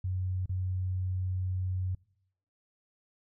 sine tone with dropouts, 92.5 Hz, F#2, in tune, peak -29 dBFS, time 0.04-1.95 s, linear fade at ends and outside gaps 5 ms, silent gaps 0.459-0.493 s, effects noise-tail reverb RT60 0.8 s tail -25 dB re dry

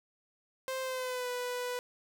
sawtooth tone with pitch glide, 523.3 to 493.9 Hz, C5 to B4, 0 to 0 cents, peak -30 dBFS, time 0.68-1.79 s, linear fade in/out 0 ms, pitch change -100 cents, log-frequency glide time 0.81-1.29 s, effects none

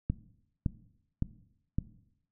click train, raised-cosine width 5 ms, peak -16 dBFS, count 4, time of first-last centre 0.1-1.785 s, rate 1.78 Hz, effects noise-tail reverb RT60 0.8 s tail -17 dB re dry

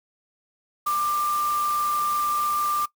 sine tone in noise, 1188 Hz, D6, 20 cents sharp, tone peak -21 dBFS, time 0.86-2.86 s, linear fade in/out 10 ms, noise white, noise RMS -36 dBFS, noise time 0.86-2.86 s, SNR +12 dB, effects noise-tail reverb RT60 0.1 s tail -20 dB re dry

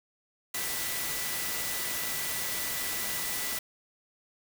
sine tone in noise, 1975.5 Hz, B6, in tune, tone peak -41 dBFS, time 0.54-3.59 s, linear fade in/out 5 ms, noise white, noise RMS -33 dBFS, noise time 0.54-3.59 s, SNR -11 dB, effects none

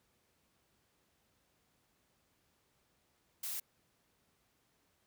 blue noise, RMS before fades -40 dBFS, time 3.43-3.6 s, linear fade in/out 5 ms, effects pink hiss -75 dBFS RMS until 5.06 s + high-pass 60 Hz 12 dB/octave

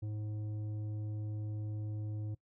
sine tone with tanh clipping, 106.2 Hz, G#2, 39 cents sharp, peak -38 dBFS, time 0.02-2.35 s, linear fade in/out 10 ms, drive 9 dB, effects noise-tail reverb RT60 0.1 s tail -21 dB re dry

